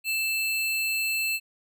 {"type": "tone pair together", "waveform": "square", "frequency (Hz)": [2649, 4215], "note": ["E7", "C8"], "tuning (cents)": [8, 12], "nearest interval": "minor sixth", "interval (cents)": 804, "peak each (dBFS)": [-26, -34], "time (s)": [0.04, 1.4], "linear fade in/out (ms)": 50, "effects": []}